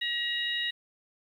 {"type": "harmonic tone", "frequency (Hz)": 952, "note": "A#5", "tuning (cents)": 36, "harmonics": [2, 3, 4], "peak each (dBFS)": [-32, -34, -32], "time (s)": [0.01, 0.71], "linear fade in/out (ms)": 10, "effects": ["10-bit"]}